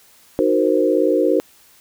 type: chord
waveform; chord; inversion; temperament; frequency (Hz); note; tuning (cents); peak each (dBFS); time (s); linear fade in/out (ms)
sine; C half-diminished seventh; first; equal with one note detuned; 309.7 / 370 / 466.2 / 523.3; Eb4 / Gb4 / Bb4 / C5; -8 / 0 / 0 / 0; -19; 0.39-1.4; 0
effects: white hiss -51 dBFS RMS until 1.8 s